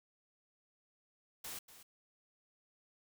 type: noise with echo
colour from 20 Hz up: white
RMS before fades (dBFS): -45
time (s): 1.44-1.59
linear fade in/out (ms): 5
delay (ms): 240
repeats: 1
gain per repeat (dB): -13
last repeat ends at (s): 1.83
effects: none